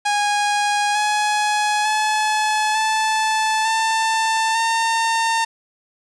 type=tone with pitch steps; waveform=sawtooth; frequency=824 / 840.3 / 857 / 874 / 891.3 / 909 Hz; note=G#5 / G#5 / A5 / A5 / A5 / A#5; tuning=-14 / +20 / -46 / -12 / +22 / -44 cents; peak=-13 dBFS; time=0.05-5.45 s; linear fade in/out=10 ms; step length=900 ms; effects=resampled to 22050 Hz + 7-bit